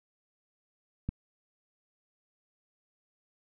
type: click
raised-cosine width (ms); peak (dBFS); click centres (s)
5; -19; 1.09
effects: none